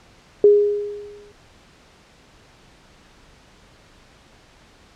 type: tone with exponential decay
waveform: sine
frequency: 412 Hz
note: G#4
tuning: 14 cents flat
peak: -6 dBFS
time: 0.44-1.32 s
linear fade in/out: 2 ms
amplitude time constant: 190 ms
effects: pink hiss -51 dBFS RMS until 4.95 s + low-pass 6000 Hz 12 dB/octave